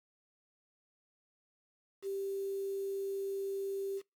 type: tone with quantisation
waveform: sine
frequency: 392.1 Hz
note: G4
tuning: in tune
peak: -34 dBFS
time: 2.02-4.02 s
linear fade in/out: 50 ms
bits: 9
effects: noise-tail reverb RT60 0.2 s tail -24 dB re dry + MP3 96 kbps